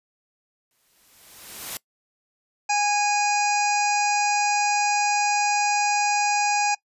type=noise with exponential growth; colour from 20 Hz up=white; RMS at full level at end=-30 dBFS; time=0.71-1.77 s; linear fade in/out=1 ms; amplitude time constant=230 ms
type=harmonic tone; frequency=825 Hz; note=G#5; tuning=12 cents flat; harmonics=1 / 2 / 3 / 5 / 6 / 7 / 8 / 9; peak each=-21 / -33 / -26 / -40 / -33 / -34 / -32 / -33 dBFS; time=2.69-6.75 s; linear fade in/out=10 ms
effects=noise-tail reverb RT60 0.1 s tail -22 dB re dry + resampled to 32000 Hz